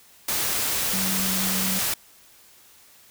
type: tone in noise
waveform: sine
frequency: 189.4 Hz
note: F#3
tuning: 41 cents sharp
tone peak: -28 dBFS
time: 0.93-1.79 s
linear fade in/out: 5 ms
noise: white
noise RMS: -25 dBFS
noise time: 0.28-1.94 s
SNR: -6 dB
effects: white hiss -53 dBFS RMS until 3.1 s